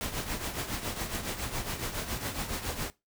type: noise with tremolo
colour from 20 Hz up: pink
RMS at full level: -32 dBFS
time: 0.01-2.9 s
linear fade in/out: 0 ms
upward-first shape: triangle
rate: 7.2 Hz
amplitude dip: 70%
effects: noise-tail reverb RT60 0.2 s tail -18 dB re dry